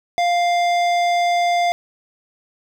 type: tone with hard clipping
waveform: sine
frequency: 699 Hz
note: F5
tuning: 1 cent sharp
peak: -17 dBFS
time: 0.18-1.72 s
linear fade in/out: 0 ms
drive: 14 dB
effects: none